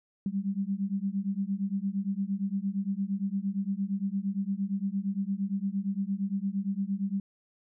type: beating tone pair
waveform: sine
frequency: 192.5 / 201.2 Hz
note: G3 / G3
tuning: -31 / +45 cents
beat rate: 8.7 Hz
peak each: -31 dBFS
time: 0.26-7.2 s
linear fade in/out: 2 ms
effects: none